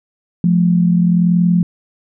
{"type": "tone pair together", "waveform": "sine", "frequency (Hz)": [174.61, 215.6], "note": ["F3", "A3"], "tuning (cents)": [0, -35], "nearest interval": "major third", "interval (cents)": 365, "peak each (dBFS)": [-10, -18], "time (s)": [0.44, 1.63], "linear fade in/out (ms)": 2, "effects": []}